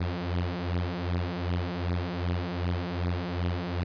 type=beating tone pair; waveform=sawtooth; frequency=86.8 / 89.4 Hz; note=F2 / F2; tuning=-10 / +41 cents; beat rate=2.6 Hz; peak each=-27 dBFS; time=0-3.84 s; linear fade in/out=10 ms; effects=resampled to 11025 Hz